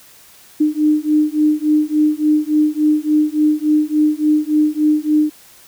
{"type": "beating tone pair", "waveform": "sine", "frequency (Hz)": [301.9, 305.4], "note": ["D4", "D#4"], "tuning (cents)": [48, -32], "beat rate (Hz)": 3.5, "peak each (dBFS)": -15, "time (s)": [0.6, 5.3], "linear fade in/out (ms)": 10, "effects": ["white hiss -45 dBFS RMS until 5.67 s"]}